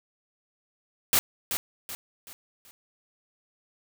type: noise with echo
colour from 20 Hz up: white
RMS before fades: -21 dBFS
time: 1.13-1.19 s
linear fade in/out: 0 ms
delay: 380 ms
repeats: 4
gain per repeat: -8 dB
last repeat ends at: 2.71 s
effects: none